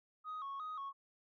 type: tone with vibrato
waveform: sine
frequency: 1174.7 Hz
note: D6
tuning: in tune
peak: -39 dBFS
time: 0.24-0.93 s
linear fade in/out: 50 ms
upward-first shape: square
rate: 2.8 Hz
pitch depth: 110 cents each way
effects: tanh soft clip ceiling -39 dBFS